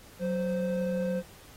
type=tone pair together; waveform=triangle; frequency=185.52 / 519 Hz; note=F#3 / C5; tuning=+5 / -14 cents; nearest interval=octave + tritone; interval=1781 cents; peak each=-28 dBFS; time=0.19-1.23 s; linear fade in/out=50 ms; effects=pink hiss -53 dBFS RMS until 1.56 s + AAC 48 kbps